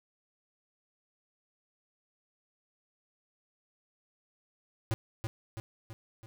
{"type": "tone with echo", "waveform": "square", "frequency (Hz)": 111.8, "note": "A2", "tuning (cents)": 28, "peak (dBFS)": -28, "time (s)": [4.91, 4.94], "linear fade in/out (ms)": 0, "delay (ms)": 330, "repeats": 4, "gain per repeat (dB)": -5, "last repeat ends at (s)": 6.26, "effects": []}